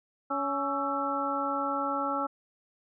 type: harmonic tone with a mistuned harmonic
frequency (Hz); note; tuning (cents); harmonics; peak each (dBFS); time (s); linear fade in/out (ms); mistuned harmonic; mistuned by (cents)
280; C#4; +18; 1 / 2 / 3 / 4 / 5; -35 / -35 / -34 / -37 / -31; 0.3-2.27; 10; 5; -88
effects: none